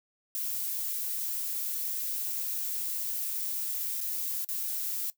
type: noise with dropouts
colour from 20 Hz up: violet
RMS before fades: -33 dBFS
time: 0.35-5.1 s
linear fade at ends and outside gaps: 0 ms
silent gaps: 4.005-4.012 / 4.446-4.488 s
effects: noise-tail reverb RT60 0.1 s tail -17 dB re dry